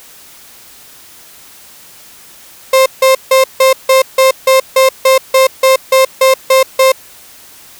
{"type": "tone bursts", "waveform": "35% pulse", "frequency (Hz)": 527, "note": "C5", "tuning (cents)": 12, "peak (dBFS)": -3, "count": 15, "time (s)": [2.73, 6.92], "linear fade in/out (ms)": 5, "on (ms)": 130, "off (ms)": 160, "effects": ["white hiss -38 dBFS RMS until 7.79 s"]}